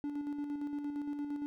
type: tone with tremolo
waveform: triangle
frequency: 290 Hz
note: D4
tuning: 22 cents flat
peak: -32 dBFS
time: 0.04-1.46 s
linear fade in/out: 0 ms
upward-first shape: square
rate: 8.7 Hz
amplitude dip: 40%
effects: none